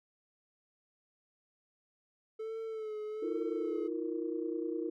triangle tone with vibrato, 436.6 Hz, A4, 13 cents flat, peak -35 dBFS, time 2.39-3.88 s, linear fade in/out 10 ms, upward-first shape sine, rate 1.2 Hz, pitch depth 46 cents each way
sine chord, Eb suspended second, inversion none, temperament equal with one note detuned, 319.3 / 349.2 / 466.2 Hz, Eb4 / F4 / Bb4, +45 / 0 / 0 cents, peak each -37 / -37 / -39 dBFS, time 3.22-4.9 s, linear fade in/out 10 ms
effects tanh soft clip ceiling -21 dBFS

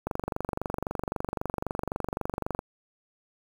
click train, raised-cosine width 1 ms, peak -15 dBFS, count 61, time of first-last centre 0.07-2.591 s, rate 23.8 Hz, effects 7-bit

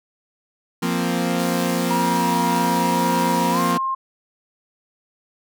sawtooth chord, F suspended fourth, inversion none, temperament equal, 174.61 / 233.1 / 261.6 Hz, F3 / Bb3 / C4, 0 / 0 / 0 cents, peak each -19 / -20 / -21 dBFS, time 0.82-3.78 s, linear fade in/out 10 ms
pink high-pass noise, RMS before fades -36 dBFS, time 1.39-3.72 s, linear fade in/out 5 ms, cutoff 3800 Hz, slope 48 dB/octave
sine tone with pitch glide, 957 to 1061.9 Hz, A#5 to C6, +45 to +25 cents, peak -20 dBFS, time 1.9-3.95 s, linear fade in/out 10 ms, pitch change +180 cents, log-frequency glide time 3.51-3.6 s
effects none

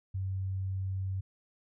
sine tone, 95.3 Hz, G2, 48 cents flat, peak -31 dBFS, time 0.14-1.21 s, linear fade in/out 10 ms, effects none

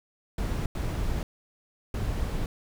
brown noise bursts at uneven times, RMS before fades -29 dBFS, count 3, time 0.38-0.66 / 0.75-1.23 / 1.94-2.46 s, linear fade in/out 2 ms, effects none

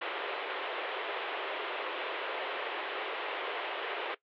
pink band-pass noise, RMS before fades -37 dBFS, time 0.01-4.15 s, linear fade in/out 10 ms, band 370 to 3400 Hz, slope 48 dB/octave, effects noise-tail reverb RT60 0.1 s tail -18 dB re dry

